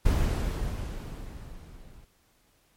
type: noise with level ramp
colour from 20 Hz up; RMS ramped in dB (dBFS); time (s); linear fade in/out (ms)
brown; -22 to -51; 0.05-2.05; 10
effects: pink hiss -66 dBFS RMS until 2.76 s + MP3 64 kbps